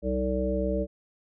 harmonic tone with a mistuned harmonic, 64 Hz, C2, 38 cents flat, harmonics 1 / 3 / 5 / 7 / 9, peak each -30 / -31 / -33 / -32 / -30 dBFS, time 0.02-0.87 s, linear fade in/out 50 ms, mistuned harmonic 5, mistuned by -17 cents, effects none

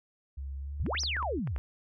sine tone with pitch glide, 68.5 to 72.99 Hz, C#2 to D2, -20 to -10 cents, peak -35 dBFS, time 0.37-1.4 s, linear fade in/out 10 ms, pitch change +110 cents, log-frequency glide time 0.59-0.79 s
sine exponential two-way sweep, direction up then down, 55 to 6230 to 55 Hz, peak -30 dBFS, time 0.8-1.58 s, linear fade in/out 0 ms, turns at 1.01 s
clicks, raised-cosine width 0.5 ms, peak -28 dBFS, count 7, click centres 0.864 / 0.949 / 1.035 / 1.167 / 1.227 / 1.474 / 1.563 s
effects none

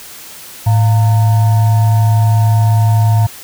sine tone with frequency modulation, 108.8 Hz, A2, 19 cents flat, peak -7 dBFS, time 0.66-3.27 s, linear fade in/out 10 ms, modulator 808 Hz, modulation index 0.32, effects white hiss -33 dBFS RMS until 3.43 s

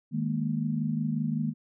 sine chord, D# suspended fourth, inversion none, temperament equal, 155.56 / 207.7 / 233.1 Hz, D#3 / G#3 / A#3, 0 / 0 / 0 cents, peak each -30 / -32 / -30 dBFS, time 0.11-1.54 s, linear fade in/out 50 ms, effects none

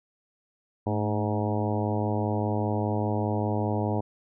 harmonic tone with a mistuned harmonic, 105 Hz, G#2, 19 cents sharp, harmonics 1 / 2 / 3 / 4 / 5 / 6 / 7 / 8 / 9, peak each -28 / -31 / -33 / -34 / -35 / -36 / -36 / -37 / -38 dBFS, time 0.86-4.01 s, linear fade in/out 10 ms, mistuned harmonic 2, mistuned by +57 cents, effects none

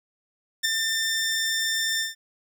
15% pulse tone with ADSR envelope, 1793 Hz, A6, 32 cents sharp, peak -12 dBFS, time 0.63-2.15 s, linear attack 20 ms, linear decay 11 ms, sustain -5 dB, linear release 150 ms, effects none

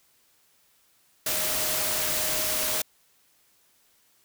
sine tone in noise, 622.3 Hz, D#5, in tune, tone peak -37 dBFS, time 1.26-2.82 s, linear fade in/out 5 ms, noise white, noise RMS -27 dBFS, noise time 1.26-2.82 s, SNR -13 dB, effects white hiss -64 dBFS RMS until 4.24 s

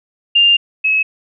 sine tone pair in turn, 2800 / 2574 Hz, F7 / E7, +4 / -42 cents, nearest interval minor second, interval 146 cents, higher first, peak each -7 / -11 dBFS, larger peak first, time 0.35-0.57 / 0.84-1.03 s, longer first, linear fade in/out 10 ms, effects none

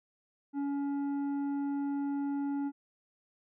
sine tone with tanh clipping, 281.9 Hz, C#4, 29 cents sharp, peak -32 dBFS, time 0.53-2.72 s, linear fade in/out 50 ms, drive 8 dB, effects none

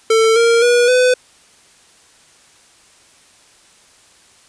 square tone with pitch steps, 446.6 / 464.5 / 483.1 / 502.5 Hz, A4 / A#4 / B4 / B4, +26 / -6 / -38 / +30 cents, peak -10 dBFS, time 0.1-1.14 s, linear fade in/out 5 ms, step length 260 ms, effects white hiss -49 dBFS RMS until 4.48 s + resampled to 22050 Hz

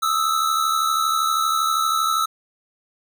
square tone pair together, 1244.5 / 1317.1 Hz, D#6 / E6, 0 / -2 cents, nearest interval minor second, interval 98 cents, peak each -25 / -20 dBFS, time 0.02-2.26 s, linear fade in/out 10 ms, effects none

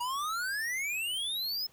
square exponential sweep, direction up, 944 to 5250 Hz, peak -32 dBFS, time 0-1.67 s, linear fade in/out 10 ms, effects pink hiss -62 dBFS RMS until 1.72 s

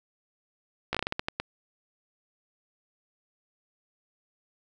slowing click train, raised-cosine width 0.3 ms, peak -12 dBFS, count 10, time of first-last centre 0.93-1.4 s, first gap 16 ms, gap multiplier 1.28, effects none

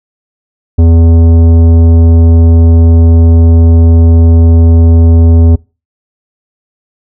sine tone with tanh clipping, 82.9 Hz, E2, 10 cents sharp, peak -3 dBFS, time 0.78-5.56 s, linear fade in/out 10 ms, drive 13 dB, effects noise-tail reverb RT60 0.3 s tail -24 dB re dry

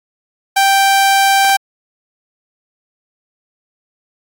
sawtooth tone, 784 Hz, G5, in tune, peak -5 dBFS, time 0.56-1.57 s, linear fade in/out 10 ms, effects AAC 64 kbps

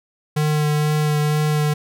square tone with vibrato, 150.8 Hz, D3, 46 cents sharp, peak -17 dBFS, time 0.36-1.74 s, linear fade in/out 10 ms, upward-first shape sine, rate 2.1 Hz, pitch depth 13 cents each way, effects none

